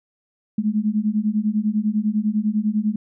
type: beating tone pair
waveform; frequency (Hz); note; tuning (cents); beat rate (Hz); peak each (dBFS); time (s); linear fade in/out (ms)
sine; 207.7 / 217.7; G#3 / A3; 0 / -18; 10; -21; 0.58-2.96; 5
effects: none